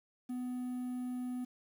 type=tone with quantisation; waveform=triangle; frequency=249.6 Hz; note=B3; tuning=19 cents sharp; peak=-34 dBFS; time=0.29-1.45 s; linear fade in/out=10 ms; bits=10; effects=none